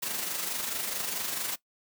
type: noise with amplitude modulation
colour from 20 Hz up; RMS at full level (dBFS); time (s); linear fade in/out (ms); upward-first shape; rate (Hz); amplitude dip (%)
white; -31; 0.02-1.56; 10; sine; 24.6; 45
effects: noise-tail reverb RT60 0.1 s tail -19 dB re dry + high-pass 150 Hz 12 dB/octave